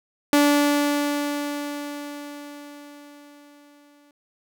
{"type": "tone with exponential decay", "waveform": "sawtooth", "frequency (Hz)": 290, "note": "D4", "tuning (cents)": -22, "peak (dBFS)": -10, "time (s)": [0.33, 4.11], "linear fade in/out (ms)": 1, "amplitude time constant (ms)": 820, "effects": []}